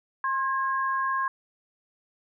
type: tone pair together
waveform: sine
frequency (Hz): 1064 / 1639.5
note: C6 / G#6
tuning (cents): +29 / -23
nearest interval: perfect fifth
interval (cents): 748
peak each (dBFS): -25 / -30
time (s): 0.24-1.28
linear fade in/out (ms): 2
effects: none